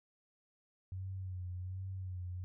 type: tone with vibrato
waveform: sine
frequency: 92.5 Hz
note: F#2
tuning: in tune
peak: -39 dBFS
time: 0.92-2.44 s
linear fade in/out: 0 ms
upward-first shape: sine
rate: 1.3 Hz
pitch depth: 50 cents each way
effects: none